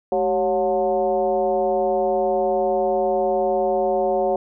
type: tone with frequency modulation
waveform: sine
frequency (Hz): 554.4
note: C#5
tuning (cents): 0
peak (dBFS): -17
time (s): 0.12-4.36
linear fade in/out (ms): 2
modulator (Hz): 170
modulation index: 1.3
effects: none